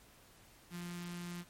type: tone with notch filter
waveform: sawtooth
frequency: 174.61 Hz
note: F3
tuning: in tune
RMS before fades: -44 dBFS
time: 0.7-1.45 s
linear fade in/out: 50 ms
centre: 560 Hz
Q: 0.52
effects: pink hiss -62 dBFS RMS until 1.49 s + MP3 64 kbps